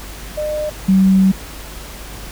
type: tone pair in turn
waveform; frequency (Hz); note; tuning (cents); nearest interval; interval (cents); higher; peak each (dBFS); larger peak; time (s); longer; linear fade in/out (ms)
sine; 606 / 190.88; D#5 / G3; -46 / -46; octave + minor sixth; 2000; first; -18 / -8; second; 0.37-0.7 / 0.88-1.32; second; 10
effects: added 50 Hz sine -33 dBFS peak until 2.31 s + pink hiss -34 dBFS RMS until 2.31 s